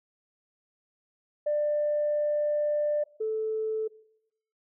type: tone pair in turn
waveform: sine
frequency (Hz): 594 / 437.5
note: D5 / A4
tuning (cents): +20 / -10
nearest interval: perfect fourth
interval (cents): 530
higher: first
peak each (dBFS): -23 / -26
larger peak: first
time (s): 1.46-3.04 / 3.2-3.88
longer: first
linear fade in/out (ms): 10
effects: noise-tail reverb RT60 0.8 s tail -21 dB re dry + tanh soft clip ceiling -19 dBFS